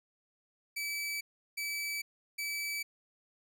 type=tone bursts; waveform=sawtooth; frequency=2302 Hz; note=D7; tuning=35 cents flat; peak=-31 dBFS; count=3; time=0.76-2.83 s; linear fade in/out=10 ms; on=450 ms; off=360 ms; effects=none